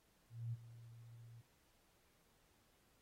sine tone with ADSR envelope, 116.54 Hz, A#2, in tune, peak -39 dBFS, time 0.29-1.42 s, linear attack 240 ms, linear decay 29 ms, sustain -16 dB, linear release 17 ms, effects pink hiss -75 dBFS RMS until 3.01 s + AAC 48 kbps

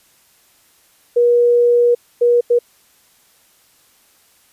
sine tone bursts at uneven times, 480 Hz, B4, 49 cents flat, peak -9 dBFS, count 3, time 1.16-1.95 / 2.21-2.41 / 2.5-2.59 s, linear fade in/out 10 ms, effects white hiss -54 dBFS RMS until 4.52 s + resampled to 32000 Hz

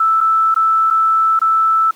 sine tone with dropouts, 1318.5 Hz, E6, in tune, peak -10 dBFS, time 0-1.91 s, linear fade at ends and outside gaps 5 ms, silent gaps 0.206-0.21 / 0.544-0.561 / 0.903-0.908 / 1.392-1.415 s, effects pink hiss -46 dBFS RMS until 1.95 s + high-pass 300 Hz 12 dB/octave

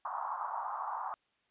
pink band-pass noise, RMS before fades -38 dBFS, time 0.05-1.14 s, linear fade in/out 0 ms, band 790 to 1200 Hz, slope 48 dB/octave, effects white hiss -75 dBFS RMS until 1.5 s + resampled to 8000 Hz

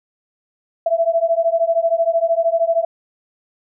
sine beating tone pair, 659.3 / 672.3 Hz, E5 / E5, 0 / +34 cents, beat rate 13 Hz, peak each -17 dBFS, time 0.86-2.85 s, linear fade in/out 5 ms, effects none

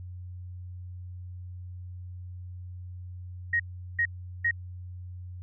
sine tone bursts, 1878 Hz, A#6, 12 cents sharp, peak -22 dBFS, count 3, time 3.53-4.511 s, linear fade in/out 5 ms, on 67 ms, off 390 ms, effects added 90 Hz sine -38 dBFS peak until 5.42 s

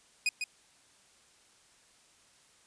sawtooth tone with echo, 2489 Hz, D#7, in tune, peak -22 dBFS, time 0.26-0.29 s, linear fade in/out 2 ms, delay 150 ms, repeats 1, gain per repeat -6 dB, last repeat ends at 0.44 s, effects white hiss -63 dBFS RMS until 2.66 s + resampled to 22050 Hz

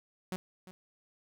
sawtooth tone with echo, 185 Hz, F#3, in tune, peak -30 dBFS, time 0.32-0.36 s, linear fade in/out 0 ms, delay 350 ms, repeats 1, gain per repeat -15 dB, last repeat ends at 0.71 s, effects none

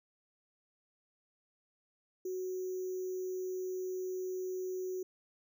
sine tone with sample-and-hold, 370 Hz, F#4, in tune, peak -35 dBFS, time 2.25-5.03 s, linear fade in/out 5 ms, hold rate 6300 Hz, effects none

